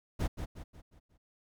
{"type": "noise with echo", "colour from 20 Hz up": "brown", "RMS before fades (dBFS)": -30, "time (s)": [0.19, 0.28], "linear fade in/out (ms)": 20, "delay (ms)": 180, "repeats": 5, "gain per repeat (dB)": -7, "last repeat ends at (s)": 1.18, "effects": []}